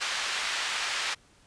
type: band-pass noise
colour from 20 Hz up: pink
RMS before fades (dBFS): -31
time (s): 0-1.15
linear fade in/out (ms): 20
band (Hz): 1400 to 5200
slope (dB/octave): 12
effects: pink hiss -60 dBFS RMS until 1.46 s + resampled to 22050 Hz